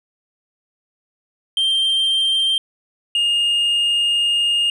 sine tone pair in turn, 3157 / 2836 Hz, G7 / F7, +12 / +26 cents, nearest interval major second, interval 186 cents, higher first, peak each -12 dBFS, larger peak neither, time 1.57-2.58 / 3.15-4.7 s, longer second, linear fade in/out 2 ms, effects tanh soft clip ceiling -14 dBFS

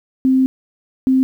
sine tone pair in turn, 261.6 / 261.6 Hz, C4 / C4, 0 / 0 cents, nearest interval unison, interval 0 cents, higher neither, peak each -10 dBFS, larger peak neither, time 0.25-0.46 / 1.07-1.23 s, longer first, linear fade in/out 0 ms, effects 8-bit

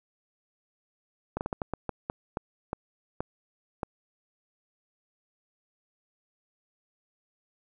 slowing click train, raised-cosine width 1 ms, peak -16 dBFS, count 12, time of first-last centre 1.37-3.832 s, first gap 39 ms, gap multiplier 1.32, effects none

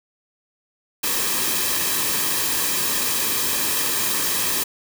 white noise with comb filter, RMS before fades -22 dBFS, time 1.03-4.64 s, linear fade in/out 10 ms, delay 1.4 ms, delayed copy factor -0.55, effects none

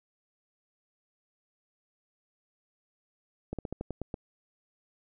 slowing click train, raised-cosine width 2 ms, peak -21 dBFS, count 8, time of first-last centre 3.53-4.142 s, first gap 57 ms, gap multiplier 1.14, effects none

